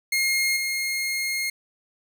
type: tone with level steps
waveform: sawtooth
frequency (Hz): 2140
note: C7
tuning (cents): +38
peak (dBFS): -17 / -21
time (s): 0.12-1.5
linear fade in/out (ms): 5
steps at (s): 0.56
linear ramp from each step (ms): 10
effects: none